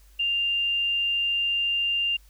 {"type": "tone", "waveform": "sine", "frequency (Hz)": 2794, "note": "F7", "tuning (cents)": 0, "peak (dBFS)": -22, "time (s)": [0.19, 2.17], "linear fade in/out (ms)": 10, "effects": ["added 50 Hz sine -51 dBFS peak until 2.29 s", "white hiss -61 dBFS RMS until 2.29 s"]}